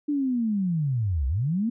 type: linear two-way sweep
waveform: sine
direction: down then up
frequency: 299.1 to 60.8 to 241.5 Hz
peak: -22 dBFS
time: 0.08-1.7 s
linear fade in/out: 10 ms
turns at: 1.27 s
effects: none